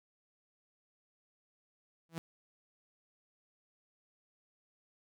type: tone with exponential growth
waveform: sawtooth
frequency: 164.7 Hz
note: E3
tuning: 1 cent flat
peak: -31 dBFS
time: 2.09-2.18 s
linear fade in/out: 0 ms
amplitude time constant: 19 ms
effects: none